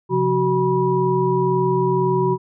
sine tone cluster, 133.2 / 175.2 / 374.5 / 972 Hz, C3 / F3 / F#4 / B5, +31 / +6 / +21 / -28 cents, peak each -23 / -24 / -18 / -22 dBFS, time 0.09-2.38 s, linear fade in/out 50 ms, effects none

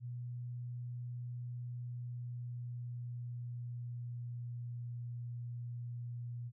sine tone with pitch glide, 121.9 to 120.08 Hz, B2 to B2, -22 to -48 cents, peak -40 dBFS, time 0-6.52 s, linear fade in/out 50 ms, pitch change -26 cents, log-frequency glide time 1.75-4.9 s, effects none

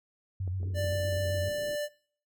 sine tone with vibrato, 92.5 Hz, F#2, in tune, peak -30 dBFS, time 0.4-1.49 s, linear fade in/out 5 ms, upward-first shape square, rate 7.7 Hz, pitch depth 47 cents each way
clicks, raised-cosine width 2 ms, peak -32 dBFS, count 8, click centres 0.477 / 0.631 / 0.844 / 0.925 / 1 / 1.035 / 1.127 / 1.299 s
white low-pass noise, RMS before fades -48 dBFS, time 0.6-1.76 s, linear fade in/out 2 ms, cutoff 440 Hz, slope 96 dB/octave
square tone, 590 Hz, D5, 8 cents sharp, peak -31 dBFS, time 0.74-1.89 s, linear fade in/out 50 ms
effects noise-tail reverb RT60 0.5 s tail -21 dB re dry

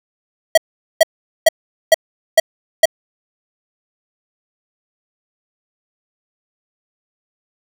square tone bursts, 646 Hz, E5, 35 cents flat, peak -5 dBFS, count 6, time 0.55-2.856 s, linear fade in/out 5 ms, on 26 ms, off 430 ms, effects none

